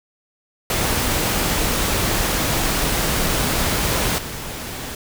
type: noise with level steps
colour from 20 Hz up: pink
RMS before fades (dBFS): -20 / -30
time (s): 0.7-4.95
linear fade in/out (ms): 2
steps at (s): 4.18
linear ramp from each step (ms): 5
effects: none